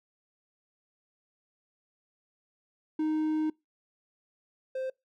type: tone pair in turn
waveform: triangle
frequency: 310.6 / 522.4 Hz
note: D#4 / C5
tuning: -3 / -3 cents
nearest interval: major sixth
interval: 900 cents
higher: second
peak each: -24 / -29 dBFS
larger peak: first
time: 2.99-3.5 / 4.75-4.9 s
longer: first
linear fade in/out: 5 ms
effects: noise-tail reverb RT60 0.2 s tail -25 dB re dry